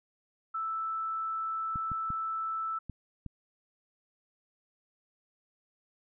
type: tone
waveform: sine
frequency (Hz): 1318.5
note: E6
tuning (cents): 0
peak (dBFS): -31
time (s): 0.54-2.79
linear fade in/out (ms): 10
type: clicks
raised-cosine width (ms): 5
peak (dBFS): -27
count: 5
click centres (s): 1.758 / 1.917 / 2.104 / 2.897 / 3.263
effects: none